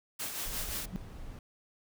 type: noise with tremolo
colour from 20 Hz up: white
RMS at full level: -36 dBFS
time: 0.19-0.86 s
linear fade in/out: 10 ms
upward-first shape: sine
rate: 5.7 Hz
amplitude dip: 45%
type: noise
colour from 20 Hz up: brown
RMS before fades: -43 dBFS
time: 0.45-1.39 s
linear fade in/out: 2 ms
type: tone with exponential growth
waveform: sine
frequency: 186.2 Hz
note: F#3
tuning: 11 cents sharp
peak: -28 dBFS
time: 0.88-0.96 s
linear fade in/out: 0 ms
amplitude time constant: 16 ms
effects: none